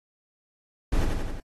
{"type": "noise with echo", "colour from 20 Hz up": "brown", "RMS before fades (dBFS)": -22, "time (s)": [0.92, 1.05], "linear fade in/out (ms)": 5, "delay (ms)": 88, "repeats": 4, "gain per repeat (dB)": -3, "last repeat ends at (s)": 1.402, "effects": ["AAC 32 kbps"]}